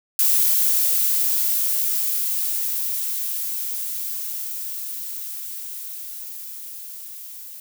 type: noise with level ramp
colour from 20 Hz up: violet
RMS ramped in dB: -17 to -38 dBFS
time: 0.19-7.6 s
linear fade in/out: 2 ms
effects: none